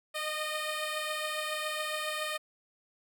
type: beating tone pair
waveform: 10% pulse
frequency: 612 / 619.2 Hz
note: D#5 / D#5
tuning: -29 / -9 cents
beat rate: 7.2 Hz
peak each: -25 / -31 dBFS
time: 0.14-2.38 s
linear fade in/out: 20 ms
effects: none